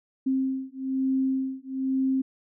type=beating tone pair; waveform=sine; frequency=264.1 / 265.2 Hz; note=C4 / C4; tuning=+16 / +23 cents; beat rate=1.1 Hz; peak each=-27 / -27 dBFS; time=0.26-2.22 s; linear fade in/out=10 ms; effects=none